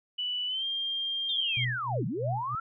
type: tone with pitch glide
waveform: sine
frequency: 2966 to 3197 Hz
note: F#7 to G7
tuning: +4 to +33 cents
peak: -29 dBFS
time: 0.18-1.65 s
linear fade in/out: 10 ms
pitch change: +129 cents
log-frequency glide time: 0.47-0.65 s
type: linear two-way sweep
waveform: sine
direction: down then up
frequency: 3674 to 134.6 to 1380 Hz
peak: -30 dBFS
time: 1.29-2.6 s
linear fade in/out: 5 ms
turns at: 2.06 s
type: tone with tremolo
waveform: sine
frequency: 123.47 Hz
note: B2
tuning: in tune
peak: -28 dBFS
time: 1.57-2.55 s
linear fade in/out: 0 ms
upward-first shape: sine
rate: 3.1 Hz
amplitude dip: 95%
effects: none